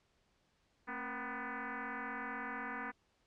sine tone with frequency modulation, 270 Hz, C#4, 45 cents flat, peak -39 dBFS, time 0.87-2.92 s, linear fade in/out 20 ms, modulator 248 Hz, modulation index 7.2, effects pink hiss -75 dBFS RMS until 3.26 s + low-pass 6000 Hz 12 dB/octave

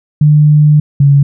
sine tone pair in turn, 150 / 140.97 Hz, D3 / C#3, +37 / +29 cents, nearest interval minor second, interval 108 cents, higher first, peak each -3 dBFS, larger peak neither, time 0.21-0.8 / 1-1.23 s, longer first, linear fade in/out 5 ms, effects none

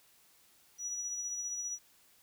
sine tone with tremolo, 5850 Hz, F#8, 21 cents flat, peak -34 dBFS, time 0.78-1.79 s, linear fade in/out 50 ms, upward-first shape sine, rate 15 Hz, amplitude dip 35%, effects white hiss -65 dBFS RMS until 2.22 s

